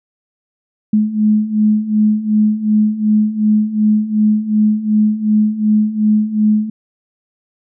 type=beating tone pair; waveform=sine; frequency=211.4 / 214.1 Hz; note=G#3 / A3; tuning=+31 / -47 cents; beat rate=2.7 Hz; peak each=-16 / -12 dBFS; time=0.93-6.7 s; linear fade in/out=5 ms; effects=none